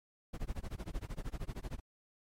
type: noise with tremolo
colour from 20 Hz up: brown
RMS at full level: -37 dBFS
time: 0.33-1.8 s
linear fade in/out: 10 ms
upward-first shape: sine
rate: 13 Hz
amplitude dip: 100%
effects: MP3 64 kbps